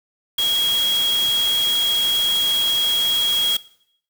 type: tone in noise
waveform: sine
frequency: 3295 Hz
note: G#7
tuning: 14 cents flat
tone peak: -17 dBFS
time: 0.38-3.57 s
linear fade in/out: 5 ms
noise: white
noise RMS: -28 dBFS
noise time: 0.38-3.57 s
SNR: +8 dB
effects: noise-tail reverb RT60 0.7 s tail -20 dB re dry